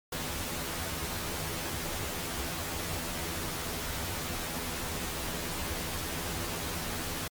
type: noise with comb filter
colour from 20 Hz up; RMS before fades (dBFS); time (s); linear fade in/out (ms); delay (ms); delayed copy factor
pink; -35; 0.12-7.28; 5; 12; +0.95
effects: MP3 96 kbps